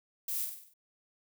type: noise with echo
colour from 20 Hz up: violet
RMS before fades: -35 dBFS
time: 0.28-0.45 s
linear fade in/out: 5 ms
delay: 48 ms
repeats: 6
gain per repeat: -5 dB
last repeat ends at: 0.738 s
effects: none